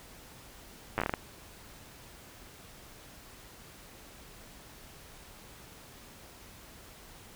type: slowing click train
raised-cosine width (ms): 0.5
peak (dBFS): -14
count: 8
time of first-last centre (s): 0.98-1.138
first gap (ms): 9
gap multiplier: 1.3
effects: pink hiss -52 dBFS RMS until 7.35 s